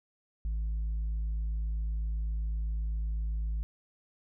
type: tone with tanh clipping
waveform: sine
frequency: 53.9 Hz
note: A1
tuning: 35 cents flat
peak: -30 dBFS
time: 0.45-3.63 s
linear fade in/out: 0 ms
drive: 2 dB
effects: none